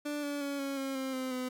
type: tone with pitch steps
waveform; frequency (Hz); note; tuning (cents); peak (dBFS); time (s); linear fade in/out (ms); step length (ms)
30% pulse; 293.7 / 287.7 / 281.7 / 275.9 / 270.3 / 264.7 / 259.2 / 253.9; D4 / D4 / C#4 / C#4 / C#4 / C4 / C4 / B3; 0 / -36 / +28 / -8 / -44 / +20 / -16 / +48; -31; 0.05-1.49; 10; 180
effects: none